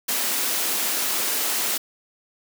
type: high-pass noise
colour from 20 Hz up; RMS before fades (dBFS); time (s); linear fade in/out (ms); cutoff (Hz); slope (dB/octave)
white; -24; 0.08-1.78; 10; 200; 48
effects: none